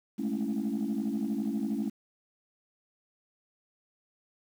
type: chord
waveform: sine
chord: A major seventh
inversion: third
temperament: equal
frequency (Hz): 207.7 / 220 / 277.2 / 329.6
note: G#3 / A3 / C#4 / E4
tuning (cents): 0 / 0 / 0 / 0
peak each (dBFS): -33 / -31 / -33 / -37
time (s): 0.18-1.9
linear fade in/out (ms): 20
effects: tanh soft clip ceiling -23 dBFS + 9-bit